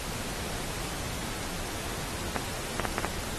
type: clicks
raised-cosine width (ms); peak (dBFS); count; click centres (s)
0.5; -11; 5; 2.363 / 2.797 / 2.853 / 2.982 / 3.047
effects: pink hiss -36 dBFS RMS until 3.38 s + AAC 32 kbps